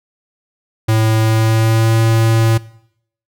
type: tone with pitch glide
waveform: square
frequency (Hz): 110.6 to 112.92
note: A2 to A2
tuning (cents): +9 to +45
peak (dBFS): -11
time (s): 0.88-2.58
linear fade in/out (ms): 10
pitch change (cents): +36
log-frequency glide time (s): 1.19-2.01
effects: noise-tail reverb RT60 0.7 s tail -20 dB re dry